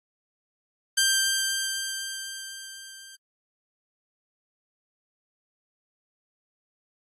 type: tone with level ramp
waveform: 10% pulse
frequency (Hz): 1576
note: G6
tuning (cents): +9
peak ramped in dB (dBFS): -10 to -36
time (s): 0.97-3.16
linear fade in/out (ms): 10
effects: AAC 48 kbps